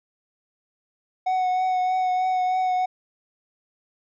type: tone with vibrato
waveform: triangle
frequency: 740 Hz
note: F#5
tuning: in tune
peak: -18 dBFS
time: 1.26-2.86 s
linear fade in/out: 10 ms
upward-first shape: triangle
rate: 3.2 Hz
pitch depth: 20 cents each way
effects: resampled to 16000 Hz